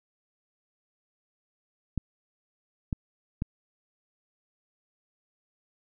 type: clicks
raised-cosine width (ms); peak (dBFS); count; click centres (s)
5; -16; 3; 1.977 / 2.928 / 3.421
effects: none